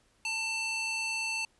square tone with high-pass filter, 891 Hz, A5, 22 cents sharp, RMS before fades -33 dBFS, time 0.25-1.45 s, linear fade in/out 2 ms, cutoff 2200 Hz, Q 1.8, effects pink hiss -68 dBFS RMS until 1.59 s + resampled to 24000 Hz

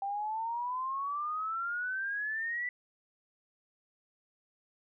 sine exponential sweep, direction up, 784 to 1985 Hz, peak -32 dBFS, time 0.02-2.69 s, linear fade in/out 2 ms, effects none

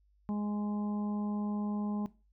harmonic tone, 207.7 Hz, G#3, in tune, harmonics 1 / 2 / 3 / 4 / 5, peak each -31 / -47 / -50 / -46 / -50 dBFS, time 0.29-2.06 s, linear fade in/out 0 ms, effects noise-tail reverb RT60 0.3 s tail -18 dB re dry + added 50 Hz sine -65 dBFS peak until 2.32 s

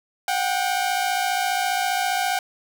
sawtooth tone pair together, 729.1 / 784 Hz, F#5 / G5, -26 / 0 cents, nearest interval minor second, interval 126 cents, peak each -20 dBFS, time 0.28-2.39 s, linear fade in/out 2 ms, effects none

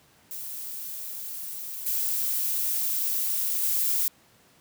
violet noise with level steps, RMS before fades -36 / -27 / -25 dBFS, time 0.31-4.08 s, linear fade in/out 0 ms, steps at 1.86 / 3.63 s, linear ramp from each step 5 ms, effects pink hiss -59 dBFS RMS until 4.6 s + high-pass 100 Hz 12 dB/octave

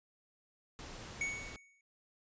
pink noise, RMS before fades -48 dBFS, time 0.79-1.56 s, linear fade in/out 0 ms
square tone with exponential decay, 2229 Hz, C#7, 9 cents sharp, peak -32 dBFS, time 1.21-1.81 s, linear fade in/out 2 ms, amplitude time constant 130 ms
effects resampled to 16000 Hz

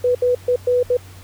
sine tone bursts at uneven times, 493.9 Hz, B4, in tune, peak -13 dBFS, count 5, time 0.04-0.15 / 0.22-0.35 / 0.48-0.56 / 0.67-0.83 / 0.9-0.97 s, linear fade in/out 5 ms, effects added 94 Hz sine -39 dBFS peak until 1.23 s + pink hiss -45 dBFS RMS until 1.23 s

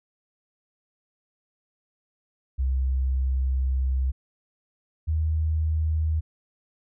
sine tone pair in turn, 65.41 / 78.68 Hz, C2 / D#2, 0 / +20 cents, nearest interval minor third, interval 320 cents, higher second, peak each -21 dBFS, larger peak neither, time 2.58-4.12 / 5.07-6.21 s, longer first, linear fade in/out 20 ms, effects none

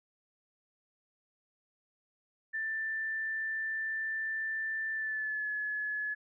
sine tone with pitch glide, 1773 to 1705.7 Hz, A6 to G#6, +13 to +46 cents, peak -32 dBFS, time 2.53-6.15 s, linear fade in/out 20 ms, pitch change -67 cents, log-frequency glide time 4.92-5.49 s, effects none

